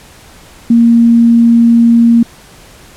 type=tone; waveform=sine; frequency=233.1 Hz; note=A#3; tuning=in tune; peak=-3 dBFS; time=0.7-2.23 s; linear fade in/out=5 ms; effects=pink hiss -38 dBFS RMS until 2.96 s + low-pass 12000 Hz 12 dB/octave